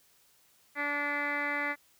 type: tone with low-pass filter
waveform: 10% pulse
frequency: 289.5 Hz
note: D4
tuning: 25 cents flat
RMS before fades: -32 dBFS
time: 0.75-1.76 s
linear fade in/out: 50 ms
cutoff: 2100 Hz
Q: 6.9
effects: white hiss -65 dBFS RMS until 1.99 s